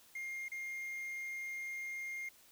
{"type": "tone with dropouts", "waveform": "triangle", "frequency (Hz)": 2122, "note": "C7", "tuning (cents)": 24, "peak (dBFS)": -38, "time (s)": [0.15, 2.29], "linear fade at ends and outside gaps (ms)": 5, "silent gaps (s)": [0.484, 0.516], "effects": ["white hiss -63 dBFS RMS until 2.51 s"]}